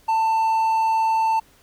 triangle tone, 891 Hz, A5, 22 cents sharp, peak -15 dBFS, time 0.08-1.4 s, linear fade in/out 10 ms, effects pink hiss -55 dBFS RMS until 1.62 s

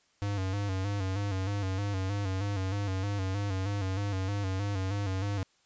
square tone with vibrato, 98 Hz, G2, in tune, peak -30 dBFS, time 0.22-5.43 s, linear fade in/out 0 ms, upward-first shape square, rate 3.2 Hz, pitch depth 60 cents each way, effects white hiss -68 dBFS RMS until 5.65 s + resampled to 16000 Hz

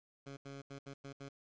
15% pulse tone bursts at uneven times, 138.7 Hz, C#3, 1 cent sharp, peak -40 dBFS, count 6, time 0.26-0.37 / 0.45-0.62 / 0.7-0.79 / 0.86-0.94 / 1.04-1.13 / 1.2-1.29 s, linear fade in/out 10 ms, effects resampled to 16000 Hz + 11-bit

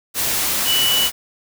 sine tone in noise, 2960 Hz, F#7, in tune, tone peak -16 dBFS, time 0.65-1.1 s, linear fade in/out 50 ms, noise white, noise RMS -20 dBFS, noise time 0.14-1.12 s, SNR +1 dB, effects none

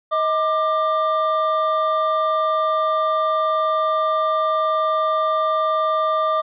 triangle tone pair together, 631 / 1189.9 Hz, D#5 / D6, +24 / +22 cents, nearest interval major seventh, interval 1098 cents, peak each -19 / -17 dBFS, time 0.11-6.42 s, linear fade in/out 20 ms, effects resampled to 11025 Hz

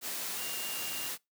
sine tone in noise, 2800 Hz, F7, 4 cents sharp, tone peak -42 dBFS, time 0.37-1.11 s, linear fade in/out 50 ms, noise white, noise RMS -37 dBFS, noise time 0.01-1.18 s, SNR -8 dB, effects noise-tail reverb RT60 0.2 s tail -24 dB re dry + high-pass 150 Hz 12 dB/octave

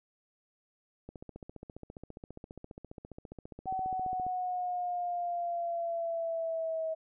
click train, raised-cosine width 2 ms, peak -31 dBFS, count 48, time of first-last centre 1.09-4.266 s, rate 14.8 Hz
sine exponential sweep, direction down, 760 to 640 Hz, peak -31 dBFS, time 3.66-6.95 s, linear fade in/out 20 ms
effects none

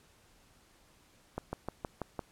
slowing click train, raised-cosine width 1 ms, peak -21 dBFS, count 6, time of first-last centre 1.38-2.192 s, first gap 150 ms, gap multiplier 1.04, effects pink hiss -64 dBFS RMS until 2.31 s + low-pass 12000 Hz 12 dB/octave

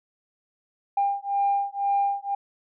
sine beating tone pair, 799 / 801 Hz, G5 / G5, +33 / +37 cents, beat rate 2 Hz, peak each -24 dBFS, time 0.97-2.35 s, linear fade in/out 5 ms, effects tanh soft clip ceiling -15 dBFS

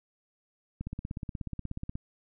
click train, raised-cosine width 5 ms, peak -23 dBFS, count 20, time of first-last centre 0.81-1.955 s, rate 16.6 Hz, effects none

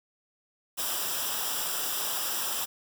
white noise with comb filter, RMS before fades -31 dBFS, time 0.77-2.66 s, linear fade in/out 20 ms, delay 0.46 ms, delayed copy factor -0.7, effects none

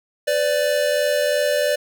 square tone pair together, 504.4 / 587.3 Hz, B4 / D5, +36 / 0 cents, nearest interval minor third, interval 264 cents, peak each -24 / -19 dBFS, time 0.27-1.76 s, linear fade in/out 10 ms, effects none

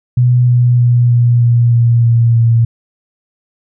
sine tone with pitch steps, 123.47 / 122.33 / 121.21 / 120.09 / 118.99 / 117.89 / 116.81 / 115.74 Hz, B2 / B2 / B2 / B2 / A#2 / A#2 / A#2 / A#2, 0 / -16 / -32 / -48 / +36 / +20 / +4 / -12 cents, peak -6 dBFS, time 0.17-2.65 s, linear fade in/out 5 ms, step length 310 ms, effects none

